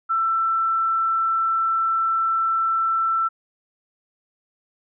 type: tone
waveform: sine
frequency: 1335 Hz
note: E6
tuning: 22 cents sharp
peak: -18 dBFS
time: 0.09-3.29 s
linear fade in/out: 20 ms
effects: none